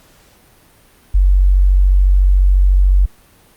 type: tone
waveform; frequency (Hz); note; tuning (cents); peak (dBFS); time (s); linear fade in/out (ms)
sine; 47; F#1; +28; -7; 1.14-3.06; 10
effects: pink hiss -49 dBFS RMS until 3.56 s + Opus 48 kbps